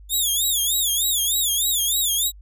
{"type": "tone with vibrato", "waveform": "10% pulse", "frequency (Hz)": 3520, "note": "A7", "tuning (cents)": 0, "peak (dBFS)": -12, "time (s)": [0.09, 2.32], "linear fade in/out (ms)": 50, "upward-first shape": "sine", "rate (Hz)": 3.3, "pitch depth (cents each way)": 160, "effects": ["added 50 Hz sine -41 dBFS peak until 2.41 s"]}